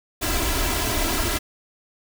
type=noise with comb filter; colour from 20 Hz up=pink; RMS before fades=-23 dBFS; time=0.21-1.39 s; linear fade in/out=20 ms; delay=3 ms; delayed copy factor=+0.95; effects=none